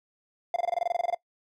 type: tone bursts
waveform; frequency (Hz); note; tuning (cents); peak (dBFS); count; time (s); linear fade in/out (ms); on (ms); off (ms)
triangle; 696; F5; -6; -21; 14; 0.54-1.146; 2; 21; 24
effects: noise-tail reverb RT60 0.1 s tail -20 dB re dry